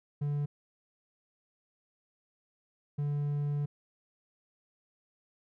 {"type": "tone pair in turn", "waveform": "triangle", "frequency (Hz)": [145.2, 145.2], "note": ["D3", "D3"], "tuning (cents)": [-19, -19], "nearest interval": "unison", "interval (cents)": 0, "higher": "neither", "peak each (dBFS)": -27, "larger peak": "neither", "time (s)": [[0.21, 0.46], [2.98, 3.66]], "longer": "second", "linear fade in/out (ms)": 10, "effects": []}